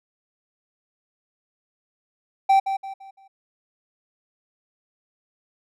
triangle tone with echo, 778 Hz, G5, 13 cents flat, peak -11 dBFS, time 2.49-2.6 s, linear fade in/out 10 ms, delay 170 ms, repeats 4, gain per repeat -9 dB, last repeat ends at 3.28 s, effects none

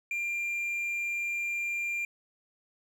triangle tone, 2387 Hz, D7, 28 cents sharp, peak -28 dBFS, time 0.11-2.05 s, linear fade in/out 2 ms, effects none

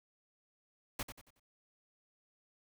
pink noise with echo, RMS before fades -38 dBFS, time 0.99-1.03 s, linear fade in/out 5 ms, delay 92 ms, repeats 4, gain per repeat -9 dB, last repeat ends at 1.398 s, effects none

